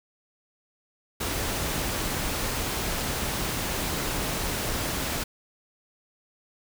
pink noise, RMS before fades -29 dBFS, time 1.2-5.24 s, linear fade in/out 10 ms, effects none

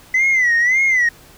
sine tone with vibrato, 2000 Hz, B6, 21 cents sharp, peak -10 dBFS, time 0.14-1.09 s, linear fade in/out 5 ms, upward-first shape sine, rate 1.8 Hz, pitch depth 130 cents each way, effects tanh soft clip ceiling -10 dBFS + pink hiss -45 dBFS RMS until 1.37 s

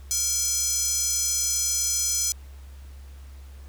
square tone with high-pass filter, 466.2 Hz, A#4, in tune, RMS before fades -25 dBFS, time 0.11-2.32 s, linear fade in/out 0 ms, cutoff 6300 Hz, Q 3.9, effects added 68 Hz sine -40 dBFS peak until 3.68 s + pink hiss -56 dBFS RMS until 3.68 s

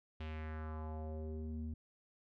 square tone with low-pass filter sweep, 78.3 Hz, D#2, 11 cents sharp, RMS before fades -43 dBFS, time 0.2-1.74 s, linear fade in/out 5 ms, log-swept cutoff 3100 to 190 Hz, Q 2.4, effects none

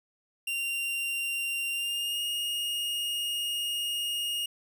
45% pulse tone with pitch glide, 2774 to 2855 Hz, F7 to F7, -12 to +37 cents, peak -29 dBFS, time 0.47-4.46 s, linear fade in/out 5 ms, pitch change +49 cents, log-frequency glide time 1.71-2.2 s, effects none

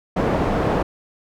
white low-pass noise, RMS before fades -20 dBFS, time 0.16-0.83 s, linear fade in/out 10 ms, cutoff 630 Hz, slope 12 dB/octave, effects none

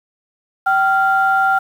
sine tone pair together, 773 / 1391 Hz, G5 / F6, -24 / -7 cents, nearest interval minor seventh, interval 1017 cents, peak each -14 / -14 dBFS, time 0.66-1.59 s, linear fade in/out 10 ms, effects tanh soft clip ceiling -4 dBFS + 7-bit

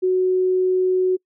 sine tone, 370 Hz, F#4, in tune, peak -15 dBFS, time 0.02-1.17 s, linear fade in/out 20 ms, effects noise-tail reverb RT60 0.1 s tail -26 dB re dry

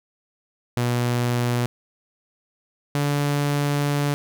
sawtooth tone pair in turn, 121.3 / 144.25 Hz, B2 / D3, -31 / -31 cents, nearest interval minor third, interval 300 cents, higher second, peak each -16 dBFS, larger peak neither, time 0.77-1.66 / 2.95-4.14 s, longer second, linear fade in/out 0 ms, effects none

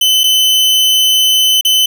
40% pulse tone with dropouts, 3035 Hz, F#7, 43 cents sharp, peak -7 dBFS, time 0.01-1.86 s, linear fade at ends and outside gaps 5 ms, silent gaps 0.235-0.239 / 1.611-1.649 s, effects none

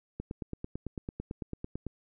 click train, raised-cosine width 3 ms, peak -23 dBFS, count 16, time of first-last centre 0.2-1.867 s, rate 9 Hz, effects none

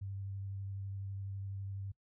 sine tone with vibrato, 98 Hz, G2, in tune, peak -39 dBFS, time 0.01-1.92 s, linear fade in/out 10 ms, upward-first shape triangle, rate 12 Hz, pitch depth 17 cents each way, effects noise-tail reverb RT60 0.1 s tail -21 dB re dry

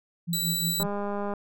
sine tone with tremolo, 170.1 Hz, F3, 45 cents flat, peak -26 dBFS, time 0.27-0.87 s, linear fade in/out 20 ms, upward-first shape sine, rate 5.6 Hz, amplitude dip 85%
15% pulse tone, 3951 Hz, B7, in tune, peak -19 dBFS, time 0.33-0.83 s, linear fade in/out 2 ms
click train, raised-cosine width 1 ms, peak -19 dBFS, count 110, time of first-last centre 0.8-1.337 s, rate 203 Hz
effects none

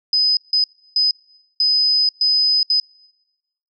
sine tone bursts at uneven times, 5020 Hz, D#8, 15 cents sharp, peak -13 dBFS, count 6, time 0.13-0.37 / 0.53-0.64 / 0.96-1.11 / 1.6-2.09 / 2.21-2.63 / 2.7-2.8 s, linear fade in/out 2 ms, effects noise-tail reverb RT60 1.0 s tail -25 dB re dry

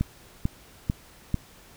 click train, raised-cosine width 5 ms, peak -11 dBFS, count 4, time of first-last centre 0.01-1.343 s, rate 2.25 Hz, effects pink hiss -52 dBFS RMS until 1.76 s

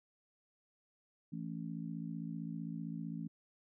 harmonic tone, 55.5 Hz, A1, 16 cents sharp, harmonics 3 / 4 / 5, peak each -42 / -44 / -46 dBFS, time 1.32-3.28 s, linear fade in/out 10 ms, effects none

